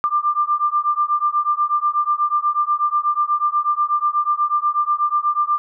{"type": "beating tone pair", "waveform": "sine", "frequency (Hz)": [1187, 1195.2], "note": ["D6", "D6"], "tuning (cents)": [18, 30], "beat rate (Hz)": 8.2, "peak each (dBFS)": -19, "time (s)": [0.04, 5.58], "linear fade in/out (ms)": 0, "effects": []}